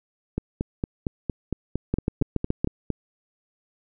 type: two click trains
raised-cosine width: 3 ms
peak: -12 / -9 dBFS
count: 12 / 6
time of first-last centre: 0.38-2.903 / 1.94-2.645 s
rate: 4.36 / 7.09 Hz
effects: none